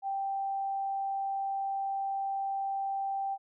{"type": "tone", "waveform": "sine", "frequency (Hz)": 784, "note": "G5", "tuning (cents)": 0, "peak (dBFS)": -30, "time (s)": [0.02, 3.38], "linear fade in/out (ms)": 50, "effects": []}